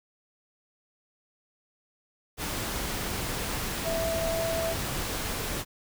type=tone in noise; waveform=sine; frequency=659.3 Hz; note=E5; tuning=in tune; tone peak=-28 dBFS; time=3.83-4.76 s; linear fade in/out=50 ms; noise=pink; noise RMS=-32 dBFS; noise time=2.37-5.65 s; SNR=+1 dB; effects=none